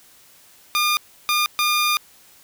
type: tone bursts at uneven times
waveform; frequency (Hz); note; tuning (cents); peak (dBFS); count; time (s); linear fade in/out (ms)
15% pulse; 1210; D#6; -49; -11; 3; 0.75-0.97 / 1.29-1.46 / 1.59-1.97; 0
effects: white hiss -51 dBFS RMS until 2.43 s